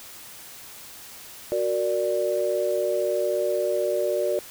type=chord; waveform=sine; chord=Gb augmented; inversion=none; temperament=equal; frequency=370 / 466.2 / 587.3 Hz; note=Gb4 / Bb4 / D5; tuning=0 / 0 / 0 cents; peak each=-27 / -28 / -24 dBFS; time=1.52-4.39 s; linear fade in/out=0 ms; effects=white hiss -43 dBFS RMS until 4.5 s